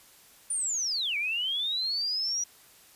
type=linear two-way sweep; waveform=sine; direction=down then up; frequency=9397 to 2250 to 5840 Hz; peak=-27 dBFS; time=0.5-2.44 s; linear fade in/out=5 ms; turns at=1.17 s; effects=white hiss -56 dBFS RMS until 2.95 s + resampled to 32000 Hz